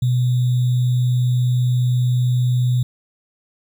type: tone with sample-and-hold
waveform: sine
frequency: 124.3 Hz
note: B2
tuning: 12 cents sharp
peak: -14 dBFS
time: 0.02-2.83 s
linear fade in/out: 5 ms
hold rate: 3675 Hz
effects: none